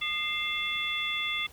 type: tone cluster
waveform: sine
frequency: 1223 / 2103 / 2683 / 3448 Hz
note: D#6 / C7 / E7 / A7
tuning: -30 / +8 / +30 / -36 cents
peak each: -39 / -32 / -36 / -32 dBFS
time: 0.01-1.47 s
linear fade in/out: 10 ms
effects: pink hiss -54 dBFS RMS until 1.52 s